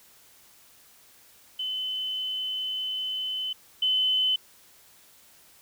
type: tone pair in turn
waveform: sine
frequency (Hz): 3035 / 3035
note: F#7 / F#7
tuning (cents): +43 / +43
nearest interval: unison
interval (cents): 0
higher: neither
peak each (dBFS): -28 / -21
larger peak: second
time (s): 1.59-3.53 / 3.82-4.36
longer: first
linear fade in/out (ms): 5
effects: white hiss -56 dBFS RMS until 5.61 s